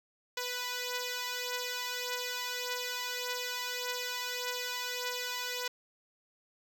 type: beating tone pair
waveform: 5% pulse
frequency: 493.9 / 495.6 Hz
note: B4 / B4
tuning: 0 / +6 cents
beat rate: 1.7 Hz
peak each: -24 / -28 dBFS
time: 0.37-5.68 s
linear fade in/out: 5 ms
effects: none